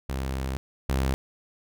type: tone pair in turn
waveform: sawtooth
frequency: 66.2 / 66.2 Hz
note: C2 / C2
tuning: +21 / +21 cents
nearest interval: unison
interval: 0 cents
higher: neither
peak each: -24 / -19 dBFS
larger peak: second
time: 0.09-0.57 / 0.89-1.14 s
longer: first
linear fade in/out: 0 ms
effects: none